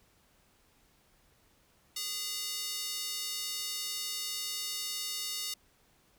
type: tone with high-pass filter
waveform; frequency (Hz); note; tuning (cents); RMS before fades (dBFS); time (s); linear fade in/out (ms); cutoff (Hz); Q
square; 409.5; G#4; -24; -37; 1.96-5.54; 5; 4300; 1.4
effects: pink hiss -67 dBFS RMS until 6.18 s